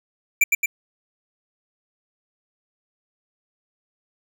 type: tone with echo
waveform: square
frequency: 2349 Hz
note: D7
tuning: in tune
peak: -13 dBFS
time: 0.41-0.44 s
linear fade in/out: 5 ms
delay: 110 ms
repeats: 2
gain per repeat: -3 dB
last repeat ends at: 0.66 s
effects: none